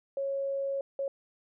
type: tone bursts at uneven times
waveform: sine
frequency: 550 Hz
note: C#5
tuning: 14 cents flat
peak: -29 dBFS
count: 2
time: 0.17-0.81 / 0.99-1.08 s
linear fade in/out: 2 ms
effects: none